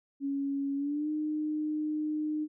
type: tone with pitch glide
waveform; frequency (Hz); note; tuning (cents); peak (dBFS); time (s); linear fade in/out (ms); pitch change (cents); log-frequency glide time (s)
sine; 278.2 to 305.1; C#4 to D#4; +6 to -34; -29; 0.2-2.48; 50; +160; 0.76-1.09
effects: none